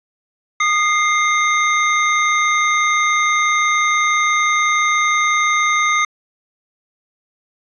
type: tone pair together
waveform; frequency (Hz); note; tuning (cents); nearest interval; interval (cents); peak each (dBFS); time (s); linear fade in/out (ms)
square; 1230.8 / 2100; D#6 / C7; -19 / +6; major sixth; 925; -17 / -17; 0.6-6.05; 5
effects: resampled to 16000 Hz